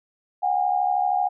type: tone pair together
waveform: sine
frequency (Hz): 732.1 / 805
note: F#5 / G5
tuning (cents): -19 / +46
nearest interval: major second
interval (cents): 165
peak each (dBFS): -22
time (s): 0.42-1.29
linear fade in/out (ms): 20
effects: none